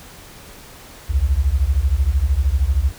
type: beating tone pair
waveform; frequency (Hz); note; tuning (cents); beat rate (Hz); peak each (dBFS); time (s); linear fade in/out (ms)
sine; 61.74 / 74.74; B1 / D2; 0 / +31; 13; -17; 1.09-2.92; 20
effects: pink hiss -41 dBFS RMS until 2.98 s